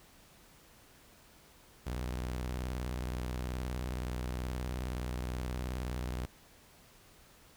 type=tone with vibrato; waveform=sawtooth; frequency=62 Hz; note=B1; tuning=7 cents sharp; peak=-31 dBFS; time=1.86-6.26 s; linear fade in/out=10 ms; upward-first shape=sine; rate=19 Hz; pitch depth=230 cents each way; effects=pink hiss -60 dBFS RMS until 7.56 s